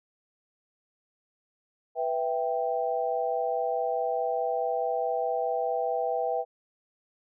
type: chord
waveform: sine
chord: E minor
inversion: second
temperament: equal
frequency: 493.9 / 659.3 / 784 Hz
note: B4 / E5 / G5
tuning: 0 / 0 / 0 cents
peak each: -30 dBFS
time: 1.95-6.45 s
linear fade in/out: 50 ms
effects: none